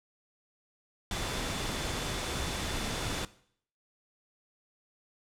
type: tone in noise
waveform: sine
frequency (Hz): 3500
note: A7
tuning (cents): -10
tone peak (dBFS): -44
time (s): 1.11-3.25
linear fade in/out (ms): 2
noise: pink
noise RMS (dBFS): -34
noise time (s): 1.11-3.25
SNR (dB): -13
effects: noise-tail reverb RT60 0.6 s tail -18 dB re dry + low-pass 9000 Hz 12 dB/octave